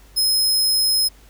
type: tone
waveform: sawtooth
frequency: 5130 Hz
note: E8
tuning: 48 cents flat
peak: -13 dBFS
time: 0.16-1.09 s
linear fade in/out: 20 ms
effects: added 50 Hz sine -46 dBFS peak until 1.29 s + pink hiss -52 dBFS RMS until 1.29 s